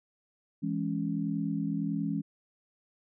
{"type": "chord", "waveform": "sine", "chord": "C# minor", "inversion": "first", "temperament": "just", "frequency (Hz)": [166.31, 207.9, 277.2], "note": ["E3", "G#3", "C#4"], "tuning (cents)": [16, 2, 0], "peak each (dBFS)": -33, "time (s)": [0.62, 2.22], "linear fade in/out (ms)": 20, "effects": []}